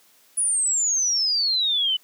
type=exponential sweep; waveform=sine; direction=down; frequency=10000 to 2970 Hz; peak=-19 dBFS; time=0.37-1.97 s; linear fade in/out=10 ms; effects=white hiss -57 dBFS RMS until 2.03 s + high-pass 200 Hz 12 dB/octave